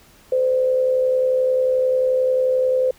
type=tone with amplitude modulation; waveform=sine; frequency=513 Hz; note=C5; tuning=34 cents flat; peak=-13 dBFS; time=0.32-2.91 s; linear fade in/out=5 ms; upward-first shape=sine; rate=71.3 Hz; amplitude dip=45%; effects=pink hiss -51 dBFS RMS until 2.98 s